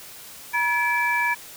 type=tone cluster; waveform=sine; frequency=959 / 1701 / 2327 Hz; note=A#5 / G#6 / D7; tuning=+49 / +41 / -17 cents; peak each=-24 dBFS; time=0.53-1.35 s; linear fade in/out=20 ms; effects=white hiss -42 dBFS RMS until 1.56 s